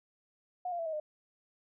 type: tone with pitch steps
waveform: sine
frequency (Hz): 724 / 693.3 / 663.9 / 635.8 / 608.8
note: F#5 / F5 / E5 / D#5 / D#5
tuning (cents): -38 / -13 / +12 / +37 / -38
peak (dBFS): -33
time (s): 0.65-1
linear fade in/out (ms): 5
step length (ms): 70
effects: none